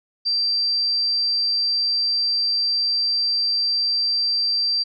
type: tone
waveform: sine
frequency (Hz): 4699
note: D8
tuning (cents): 0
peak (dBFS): -18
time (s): 0.25-4.84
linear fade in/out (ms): 20
effects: none